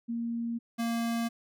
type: tone pair in turn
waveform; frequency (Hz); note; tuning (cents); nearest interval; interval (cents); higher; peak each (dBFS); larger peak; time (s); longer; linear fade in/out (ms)
sine / square; 233.1 / 231.9; A#3 / A#3; 0 / -9; unison; 9; first; -30 / -29; second; 0.08-0.59 / 0.78-1.29; neither; 20
effects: none